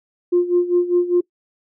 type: tone with tremolo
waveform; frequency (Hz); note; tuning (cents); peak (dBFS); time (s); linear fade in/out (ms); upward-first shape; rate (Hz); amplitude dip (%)
sine; 353.1; F4; +19; -10; 0.32-1.21; 10; sine; 5; 80
effects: noise-tail reverb RT60 0.1 s tail -23 dB re dry + tanh soft clip ceiling -7 dBFS